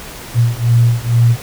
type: beating tone pair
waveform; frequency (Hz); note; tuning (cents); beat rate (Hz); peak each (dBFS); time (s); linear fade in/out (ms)
sine; 117 / 119.2; A#2 / A#2; +7 / +39; 2.2; -12; 0.34-1.37; 50
effects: pink hiss -31 dBFS RMS until 1.42 s